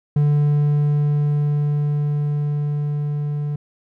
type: tone with level ramp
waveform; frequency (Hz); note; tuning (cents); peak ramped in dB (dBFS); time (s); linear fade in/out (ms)
triangle; 146.83; D3; 0; -11 to -19; 0.16-3.56; 5
effects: none